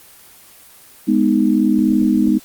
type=chord; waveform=sine; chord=G# minor; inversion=none; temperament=just; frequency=207.7 / 249.2 / 311.5 Hz; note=G#3 / B3 / D#4; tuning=0 / +16 / +2 cents; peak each=-16 dBFS; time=1.07-2.39 s; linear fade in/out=20 ms; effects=white hiss -44 dBFS RMS until 2.44 s + Opus 24 kbps